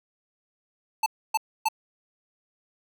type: tone bursts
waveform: square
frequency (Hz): 880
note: A5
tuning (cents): 0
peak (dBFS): -21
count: 3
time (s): 1.03-1.686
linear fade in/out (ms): 5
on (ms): 32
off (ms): 280
effects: none